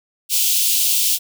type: high-pass noise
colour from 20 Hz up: white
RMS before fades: -17 dBFS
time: 0.29-1.19 s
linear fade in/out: 50 ms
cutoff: 2700 Hz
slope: 48 dB/octave
effects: none